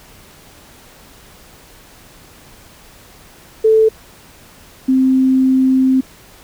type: tone pair in turn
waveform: sine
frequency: 440 / 261.6 Hz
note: A4 / C4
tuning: 0 / 0 cents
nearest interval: major sixth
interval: 900 cents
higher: first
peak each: -7 / -9 dBFS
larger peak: first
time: 3.64-3.89 / 4.88-6.01 s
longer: second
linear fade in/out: 10 ms
effects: pink hiss -43 dBFS RMS until 6.43 s